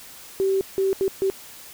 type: tone bursts at uneven times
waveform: sine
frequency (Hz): 385.9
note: G4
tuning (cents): -27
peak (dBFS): -18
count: 4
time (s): 0.4-0.61 / 0.78-0.93 / 1.01-1.08 / 1.22-1.3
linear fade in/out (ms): 0
effects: white hiss -43 dBFS RMS until 1.73 s